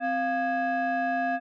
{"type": "tone with frequency modulation", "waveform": "sine", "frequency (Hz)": 698.5, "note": "F5", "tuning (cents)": 0, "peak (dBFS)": -23, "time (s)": [0, 1.4], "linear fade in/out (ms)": 50, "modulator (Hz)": 959, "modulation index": 0.9, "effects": ["tanh soft clip ceiling -20 dBFS"]}